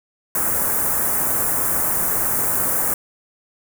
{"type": "band-stop noise", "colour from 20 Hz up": "white", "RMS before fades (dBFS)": -20, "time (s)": [0.35, 2.94], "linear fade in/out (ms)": 2, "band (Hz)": [1600, 8400], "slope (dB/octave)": 24, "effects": []}